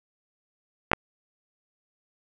clicks, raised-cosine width 0.5 ms, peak -3 dBFS, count 2, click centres 0.916 / 0.933 s, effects none

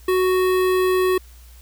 square tone with notch filter, 370.3 Hz, F#4, 1 cent sharp, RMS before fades -18 dBFS, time 0.08-1.18 s, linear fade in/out 5 ms, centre 6100 Hz, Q 0.93, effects added 60 Hz sine -42 dBFS peak until 1.61 s + white hiss -52 dBFS RMS until 1.61 s

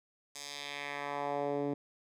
10% pulse tone with band-pass filter sweep, 143.3 Hz, D3, 42 cents flat, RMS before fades -37 dBFS, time 0.35-1.74 s, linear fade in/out 5 ms, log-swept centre 6800 to 290 Hz, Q 1.4, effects none

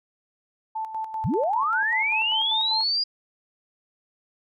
sine tone with tremolo, 880 Hz, A5, in tune, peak -26 dBFS, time 0.75-2.84 s, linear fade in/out 10 ms, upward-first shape square, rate 5.1 Hz, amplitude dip 60%
sine linear sweep, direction up, 72.8 to 4896 Hz, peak -21 dBFS, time 1.24-3.04 s, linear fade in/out 10 ms
effects none

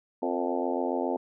harmonic tone with a mistuned harmonic, 87.31 Hz, F2, in tune, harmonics 3 / 4 / 5 / 6 / 7 / 8 / 9 / 10, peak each -32 / -33 / -34 / -35 / -35 / -36 / -37 / -37 dBFS, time 0.22-1.17 s, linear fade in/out 5 ms, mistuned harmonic 5, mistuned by +45 cents, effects none

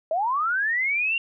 sine linear sweep, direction up, 610 to 2794 Hz, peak -21 dBFS, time 0.11-1.18 s, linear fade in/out 2 ms, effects none

